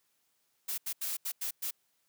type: noise bursts at uneven times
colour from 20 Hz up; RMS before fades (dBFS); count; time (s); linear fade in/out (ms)
blue; -35; 6; 0.68-0.78 / 0.86-0.93 / 1.01-1.17 / 1.25-1.32 / 1.41-1.51 / 1.62-1.71; 10
effects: white hiss -75 dBFS RMS until 2.08 s + high-pass 100 Hz 12 dB/octave